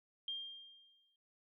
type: tone with exponential decay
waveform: sine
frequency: 3200 Hz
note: G7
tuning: 35 cents sharp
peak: -37 dBFS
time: 0.28-1.16 s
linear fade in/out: 2 ms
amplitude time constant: 190 ms
effects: none